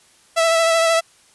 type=tone with vibrato; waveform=sawtooth; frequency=659.3 Hz; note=E5; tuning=in tune; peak=-10 dBFS; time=0.36-1.01 s; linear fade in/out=20 ms; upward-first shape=sine; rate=13 Hz; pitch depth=21 cents each way; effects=white hiss -53 dBFS RMS until 1.34 s + resampled to 24000 Hz